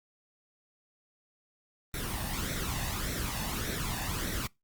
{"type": "noise with flanger", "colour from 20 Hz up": "pink", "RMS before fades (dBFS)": -34, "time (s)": [1.94, 4.47], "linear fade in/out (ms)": 2, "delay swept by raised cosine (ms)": [0.51, 1.13], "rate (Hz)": 1.7, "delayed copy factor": 0.6, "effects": ["noise-tail reverb RT60 0.2 s tail -25 dB re dry", "Opus 32 kbps"]}